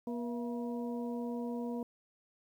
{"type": "harmonic tone with a mistuned harmonic", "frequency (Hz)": 239.6, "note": "A#3", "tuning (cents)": 48, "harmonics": [1, 2, 3, 4], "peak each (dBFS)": [-36, -41, -48, -49], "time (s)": [0.07, 1.83], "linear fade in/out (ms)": 2, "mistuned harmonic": 3, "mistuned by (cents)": -94, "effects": ["11-bit"]}